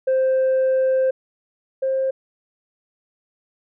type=tone pair in turn; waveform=sine; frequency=523.3 / 530.3 Hz; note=C5 / C5; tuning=0 / +23 cents; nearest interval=unison; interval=23 cents; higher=second; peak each=-13 / -17 dBFS; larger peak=first; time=0.07-1.11 / 1.82-2.11 s; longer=first; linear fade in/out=10 ms; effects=tanh soft clip ceiling -14 dBFS